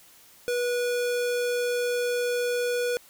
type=tone; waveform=square; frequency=486.9 Hz; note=B4; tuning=25 cents flat; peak=-25 dBFS; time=0.48-2.97 s; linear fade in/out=0 ms; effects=white hiss -54 dBFS RMS until 3.09 s